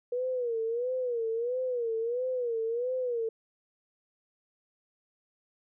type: tone with vibrato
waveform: sine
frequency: 479.9 Hz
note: B4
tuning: 50 cents flat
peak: -28 dBFS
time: 0.12-3.29 s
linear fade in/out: 5 ms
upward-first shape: sine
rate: 1.5 Hz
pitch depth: 120 cents each way
effects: none